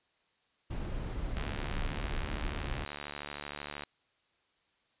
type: noise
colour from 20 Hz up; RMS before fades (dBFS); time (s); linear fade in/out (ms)
brown; -36; 0.7-2.85; 10
type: click train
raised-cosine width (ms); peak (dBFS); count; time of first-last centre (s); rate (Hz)
0.3; -23; 181; 1.37-3.836; 73
effects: white hiss -73 dBFS RMS until 5 s + resampled to 8000 Hz